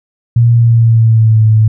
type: tone with pitch glide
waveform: sine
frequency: 117.9 to 109.37 Hz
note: A#2 to A2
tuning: +20 to -10 cents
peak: -4 dBFS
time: 0.36-1.68 s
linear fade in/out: 5 ms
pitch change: -130 cents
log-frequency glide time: 0.53-1.44 s
effects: none